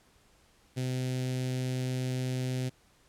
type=tone with notch filter; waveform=sawtooth; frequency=128.1 Hz; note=C3; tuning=36 cents flat; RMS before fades=-32 dBFS; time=0.76-2.7 s; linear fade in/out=20 ms; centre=1100 Hz; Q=0.58; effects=pink hiss -64 dBFS RMS until 3.08 s + low-pass 11000 Hz 12 dB/octave